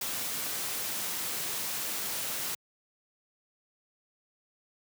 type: noise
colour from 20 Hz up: white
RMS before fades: -34 dBFS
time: 0.01-2.55 s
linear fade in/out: 5 ms
effects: high-pass 100 Hz 12 dB/octave

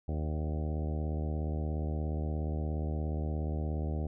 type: harmonic tone with a mistuned harmonic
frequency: 77 Hz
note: D#2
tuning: 17 cents flat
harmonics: 1 / 2 / 3 / 4 / 5 / 6 / 7 / 8 / 9 / 10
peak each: -32 / -38 / -42 / -44 / -46 / -48 / -49 / -50 / -51 / -52 dBFS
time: 0.08-4.07 s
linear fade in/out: 5 ms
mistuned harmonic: 8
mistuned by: -25 cents
effects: none

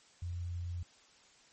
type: tone with quantisation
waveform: sine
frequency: 87.31 Hz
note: F2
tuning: in tune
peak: -36 dBFS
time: 0.22-0.83 s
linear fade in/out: 5 ms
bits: 11
effects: white hiss -63 dBFS RMS until 1.52 s + MP3 32 kbps

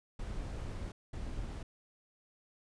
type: noise bursts at uneven times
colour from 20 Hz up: brown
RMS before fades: -40 dBFS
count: 2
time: 0.19-0.92 / 1.13-1.63 s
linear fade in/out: 5 ms
effects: resampled to 22050 Hz

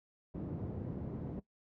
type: band-pass noise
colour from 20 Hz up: pink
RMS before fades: -41 dBFS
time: 0.34-1.4 s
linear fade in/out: 10 ms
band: 100 to 320 Hz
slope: 12 dB/octave
effects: noise-tail reverb RT60 0.1 s tail -18 dB re dry

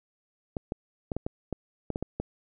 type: clicks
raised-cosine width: 2 ms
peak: -17 dBFS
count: 10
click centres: 0.568 / 0.721 / 1.118 / 1.166 / 1.265 / 1.527 / 1.903 / 1.959 / 2.026 / 2.2 s
effects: none

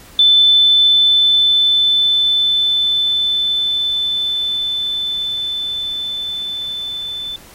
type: tone with level ramp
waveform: sine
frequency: 3520 Hz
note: A7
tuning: in tune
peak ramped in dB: -6 to -22 dBFS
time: 0.19-7.36 s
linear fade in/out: 2 ms
effects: pink hiss -41 dBFS RMS until 7.54 s + MP3 64 kbps

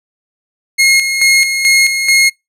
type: tone with tremolo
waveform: sawtooth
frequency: 2154 Hz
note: C7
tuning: 50 cents sharp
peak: -3 dBFS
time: 0.78-2.3 s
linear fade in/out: 20 ms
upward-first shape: square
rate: 2.3 Hz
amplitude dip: 55%
effects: noise-tail reverb RT60 0.2 s tail -25 dB re dry + low-pass 12000 Hz 12 dB/octave

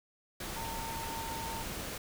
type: tone in noise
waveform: sine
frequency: 908 Hz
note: A#5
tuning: 46 cents flat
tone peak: -40 dBFS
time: 0.56-1.63 s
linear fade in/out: 5 ms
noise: pink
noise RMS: -40 dBFS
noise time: 0.4-1.98 s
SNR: -3 dB
effects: none

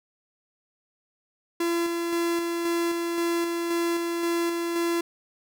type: tone with tremolo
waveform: 45% pulse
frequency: 340 Hz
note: F4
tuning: 46 cents flat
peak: -23 dBFS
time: 1.6-5.01 s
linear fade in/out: 5 ms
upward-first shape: square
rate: 1.9 Hz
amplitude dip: 30%
effects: none

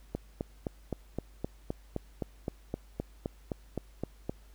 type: click train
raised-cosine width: 2 ms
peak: -19 dBFS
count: 17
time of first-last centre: 0.15-4.295 s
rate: 3.86 Hz
effects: added 50 Hz sine -53 dBFS peak until 4.54 s + pink hiss -64 dBFS RMS until 4.54 s

